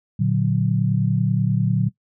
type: chord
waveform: sine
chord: Bb augmented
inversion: none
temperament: equal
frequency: 116.54 / 146.83 / 185 Hz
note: Bb2 / D3 / F#3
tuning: 0 / 0 / 0 cents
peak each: -21 dBFS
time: 0.19-1.89 s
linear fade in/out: 10 ms
effects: noise-tail reverb RT60 0.1 s tail -18 dB re dry